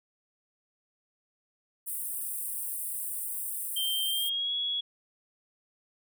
pink high-pass noise, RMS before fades -35 dBFS, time 1.86-4.3 s, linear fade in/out 20 ms, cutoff 8400 Hz, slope 96 dB/octave
sine tone with pitch glide, 3145 to 3351 Hz, G7 to G#7, +5 to +15 cents, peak -28 dBFS, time 3.76-4.81 s, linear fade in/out 10 ms, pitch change +110 cents, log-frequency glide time 4.07-4.53 s
effects none

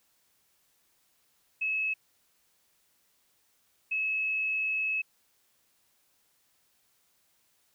sine tone bursts at uneven times, 2584 Hz, E7, 35 cents flat, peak -27 dBFS, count 2, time 1.61-1.94 / 3.91-5.02 s, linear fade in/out 10 ms, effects white hiss -70 dBFS RMS until 7.74 s

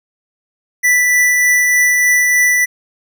square tone with tremolo, 1975.5 Hz, B6, in tune, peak -9 dBFS, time 0.83-2.66 s, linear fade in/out 20 ms, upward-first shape triangle, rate 3.3 Hz, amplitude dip 25%, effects none

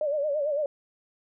sine tone with vibrato, 587.3 Hz, D5, in tune, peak -24 dBFS, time 0.01-0.66 s, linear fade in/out 2 ms, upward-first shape sine, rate 8.9 Hz, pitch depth 95 cents each way, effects none

